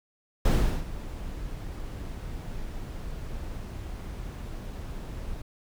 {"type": "noise with ADSR envelope", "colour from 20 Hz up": "brown", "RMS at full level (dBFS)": -19, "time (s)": [0.45, 5.42], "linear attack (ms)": 5, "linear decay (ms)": 380, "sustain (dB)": -17, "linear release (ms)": 6, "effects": []}